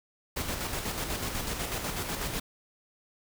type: noise with tremolo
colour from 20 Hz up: pink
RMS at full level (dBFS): -32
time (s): 0.36-2.4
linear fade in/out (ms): 10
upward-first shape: square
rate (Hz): 8.1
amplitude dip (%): 40
effects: none